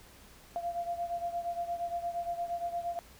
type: beating tone pair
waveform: sine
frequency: 689 / 697.6 Hz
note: F5 / F5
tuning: -24 / -2 cents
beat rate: 8.6 Hz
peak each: -34 / -38 dBFS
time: 0.56-2.99 s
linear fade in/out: 0 ms
effects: added 60 Hz sine -61 dBFS peak until 3.19 s + pink hiss -56 dBFS RMS until 3.19 s